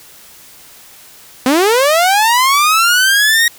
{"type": "linear sweep", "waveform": "sawtooth", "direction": "up", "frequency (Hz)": [244.9, 1892], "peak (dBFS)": -5, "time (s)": [1.46, 3.48], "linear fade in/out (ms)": 2, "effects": ["white hiss -40 dBFS RMS until 3.58 s"]}